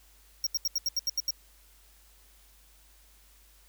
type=tone bursts; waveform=square; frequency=5588 Hz; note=F8; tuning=in tune; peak=-26 dBFS; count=9; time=0.44-1.307 s; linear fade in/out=2 ms; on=27 ms; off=78 ms; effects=added 50 Hz sine -59 dBFS peak until 3.68 s + white hiss -61 dBFS RMS until 3.68 s